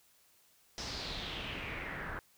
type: noise with low-pass filter sweep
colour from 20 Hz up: pink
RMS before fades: -41 dBFS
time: 0.78-2.19 s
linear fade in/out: 0 ms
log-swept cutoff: 5500 to 1500 Hz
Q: 4
effects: white hiss -67 dBFS RMS until 2.37 s